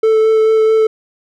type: tone with vibrato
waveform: triangle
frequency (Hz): 440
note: A4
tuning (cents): 0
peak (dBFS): -6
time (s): 0.03-0.87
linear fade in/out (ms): 5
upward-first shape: sine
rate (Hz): 4.6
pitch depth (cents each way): 10
effects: none